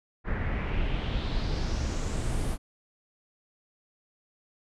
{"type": "noise with low-pass filter sweep", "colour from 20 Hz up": "brown", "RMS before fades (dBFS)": -29, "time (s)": [0.24, 2.58], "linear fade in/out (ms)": 50, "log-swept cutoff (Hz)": [1700, 11000], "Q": 3.2, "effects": []}